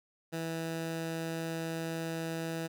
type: tone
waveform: 15% pulse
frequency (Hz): 163.8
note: E3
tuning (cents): -11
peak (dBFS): -28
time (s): 0.32-2.68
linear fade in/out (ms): 20
effects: none